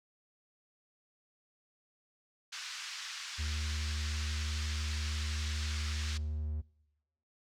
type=band-pass noise; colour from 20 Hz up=white; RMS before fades=-43 dBFS; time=2.52-6.18 s; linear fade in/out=10 ms; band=1200 to 5900 Hz; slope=24 dB/octave
type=tone; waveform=triangle; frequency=76 Hz; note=D#2; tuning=40 cents flat; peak=-31 dBFS; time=3.38-6.62 s; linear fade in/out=20 ms
effects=noise-tail reverb RT60 0.9 s tail -23 dB re dry